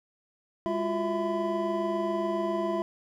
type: tone cluster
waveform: triangle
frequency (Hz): 203.2 / 344.4 / 364.5 / 659 / 1006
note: G#3 / F4 / F#4 / E5 / B5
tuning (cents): -38 / -24 / -26 / -1 / +32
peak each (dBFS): -33 / -29 / -35 / -29 / -33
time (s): 0.66-2.82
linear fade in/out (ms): 0
effects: none